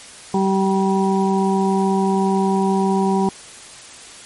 harmonic tone, 193.1 Hz, G3, 26 cents flat, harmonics 1 / 2 / 4 / 5, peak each -17 / -20 / -23 / -24 dBFS, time 0.34-3.29 s, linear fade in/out 2 ms, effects white hiss -39 dBFS RMS until 4.25 s + MP3 48 kbps

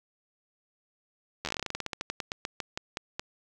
slowing click train, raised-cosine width 0.2 ms, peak -15 dBFS, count 25, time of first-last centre 1.45-3.195 s, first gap 11 ms, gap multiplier 1.14, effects none

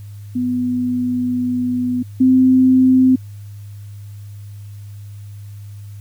sine tone pair in turn, 248.5 / 258.2 Hz, B3 / C4, +11 / -23 cents, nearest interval minor second, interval 66 cents, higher second, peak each -16 / -8 dBFS, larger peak second, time 0.35-2.03 / 2.2-3.16 s, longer first, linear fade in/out 10 ms, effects added 102 Hz sine -31 dBFS peak until 6 s + white hiss -53 dBFS RMS until 6 s

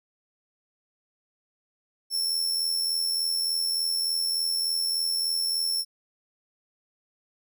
sawtooth tone with amplitude modulation, 5400 Hz, E8, 41 cents sharp, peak -20 dBFS, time 2.1-5.85 s, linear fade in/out 50 ms, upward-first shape sine, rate 83.4 Hz, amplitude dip 45%, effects none

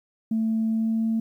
sine tone with pitch glide, 222.5 to 224.3 Hz, A3 to A3, +20 to +34 cents, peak -20 dBFS, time 0.31-1.2 s, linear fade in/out 5 ms, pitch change +14 cents, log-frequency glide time 0.69-1 s, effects tanh soft clip ceiling -17 dBFS + 10-bit

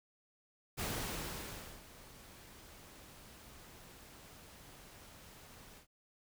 pink noise with ADSR envelope, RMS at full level -38 dBFS, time 0.77-5.87 s, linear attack 30 ms, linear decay 1000 ms, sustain -18 dB, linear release 97 ms, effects none

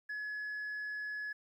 sine tone, 1697 Hz, G#6, 37 cents sharp, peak -35 dBFS, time 0.09-1.33 s, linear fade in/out 10 ms, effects tanh soft clip ceiling -36 dBFS + 12-bit

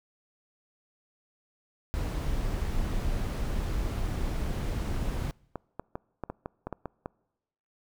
brown noise, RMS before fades -30 dBFS, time 1.94-5.31 s, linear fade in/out 0 ms
clicks, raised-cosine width 1 ms, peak -20 dBFS, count 10, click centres 5.557 / 5.796 / 5.955 / 6.237 / 6.3 / 6.459 / 6.67 / 6.727 / 6.857 / 7.059 s
effects noise-tail reverb RT60 1.0 s tail -26 dB re dry

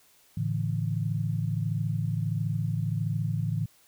sine chord, A suspended fourth, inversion none, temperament equal with one note detuned, 110 / 143.31 / 164.81 Hz, A2 / D3 / E3, 0 / -42 / 0 cents, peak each -29 / -31 / -31 dBFS, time 0.37-3.66 s, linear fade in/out 5 ms, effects white hiss -61 dBFS RMS until 3.87 s

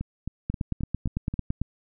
two click trains, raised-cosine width 5 ms, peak -14 / -18 dBFS, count 11 / 6, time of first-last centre 0.5-1.616 / 0.01-1.34 s, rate 8.96 / 3.76 Hz, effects none

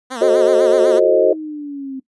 10% pulse tone with vibrato, 243.5 Hz, B3, 24 cents flat, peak -16 dBFS, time 0.1-1 s, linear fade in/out 20 ms, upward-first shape sine, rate 8 Hz, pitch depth 140 cents each way
sine chord, F# diminished seventh, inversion none, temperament equal with one note detuned, 370 / 440 / 529.3 / 622.3 Hz, F#4 / A4 / C5 / Eb5, 0 / 0 / +20 / 0 cents, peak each -15 dBFS, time 0.21-1.33 s, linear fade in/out 5 ms
sine linear sweep, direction down, 364.6 to 261.6 Hz, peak -24 dBFS, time 0.76-2 s, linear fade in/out 10 ms
effects noise-tail reverb RT60 0.1 s tail -19 dB re dry + resampled to 24000 Hz

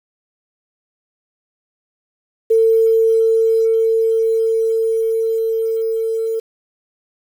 sine tone with level ramp, 450 Hz, A4, 39 cents sharp, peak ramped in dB -9 to -17 dBFS, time 2.5-6.4 s, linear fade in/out 10 ms, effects 7-bit

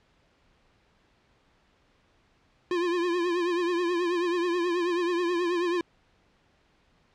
square tone with vibrato, 349.2 Hz, F4, in tune, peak -25 dBFS, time 2.71-5.81 s, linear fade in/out 2 ms, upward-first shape triangle, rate 9.3 Hz, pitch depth 79 cents each way, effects pink hiss -65 dBFS RMS until 7.14 s + low-pass 4000 Hz 12 dB/octave

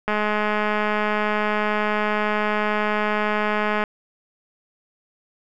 click train, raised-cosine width 0.5 ms, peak -8 dBFS, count 794, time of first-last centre 0.08-3.838 s, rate 211 Hz, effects none

